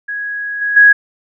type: tone with level steps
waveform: sine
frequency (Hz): 1661.2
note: G#6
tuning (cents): 0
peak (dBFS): -19 / -14 / -3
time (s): 0.08-0.93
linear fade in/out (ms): 10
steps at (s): 0.61 / 0.76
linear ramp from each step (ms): 10
effects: none